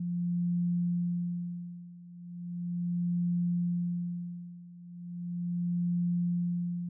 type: tone with tremolo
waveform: sine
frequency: 174.61 Hz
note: F3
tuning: in tune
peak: -26 dBFS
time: 0-6.89 s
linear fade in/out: 5 ms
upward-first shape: sine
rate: 0.37 Hz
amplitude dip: 90%
effects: none